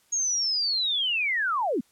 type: linear sweep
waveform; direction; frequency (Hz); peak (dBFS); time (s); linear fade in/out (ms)
sine; down; 6640 to 191.6; -23; 0.12-1.81; 10
effects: white hiss -64 dBFS RMS until 1.91 s + low-pass 12000 Hz 12 dB/octave